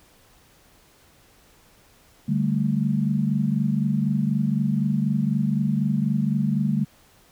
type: chord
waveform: sine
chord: D suspended fourth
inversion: none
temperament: equal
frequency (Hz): 146.83 / 196 / 220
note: D3 / G3 / A3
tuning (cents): 0 / 0 / 0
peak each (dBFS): -24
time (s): 2.28-6.85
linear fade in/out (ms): 10
effects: pink hiss -56 dBFS RMS until 7.31 s